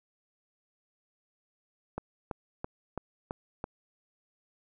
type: click train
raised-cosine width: 1 ms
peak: -20 dBFS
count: 6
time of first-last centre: 1.98-3.641 s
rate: 3.01 Hz
effects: none